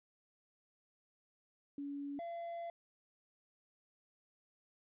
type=tone pair in turn; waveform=sine / triangle; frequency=283.6 / 680.8 Hz; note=C#4 / F5; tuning=+40 / -44 cents; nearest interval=octave + minor third; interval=1516 cents; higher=second; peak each=-40 / -39 dBFS; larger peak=second; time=1.78-2.19 / 2.19-2.7 s; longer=second; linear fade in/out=2 ms; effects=resampled to 8000 Hz + 13-bit